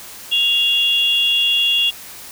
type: tone pair together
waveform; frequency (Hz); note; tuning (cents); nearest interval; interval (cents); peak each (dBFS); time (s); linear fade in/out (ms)
sine; 2794 / 3353; F7 / G#7; 0 / +16; minor third; 316; -16; 0.31-1.91; 20
effects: white hiss -36 dBFS RMS until 2.31 s